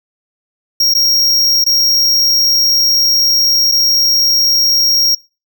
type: tone with dropouts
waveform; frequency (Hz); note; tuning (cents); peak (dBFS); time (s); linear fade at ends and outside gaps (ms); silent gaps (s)
square; 5588; F8; 0; -9; 0.8-5.15; 5; 0.939-0.949 / 1.642-1.663 / 3.716-3.72
effects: noise-tail reverb RT60 0.3 s tail -24 dB re dry